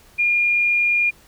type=tone; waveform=sine; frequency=2417 Hz; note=D7; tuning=49 cents sharp; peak=-15 dBFS; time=0.18-1.11 s; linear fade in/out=20 ms; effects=pink hiss -51 dBFS RMS until 1.27 s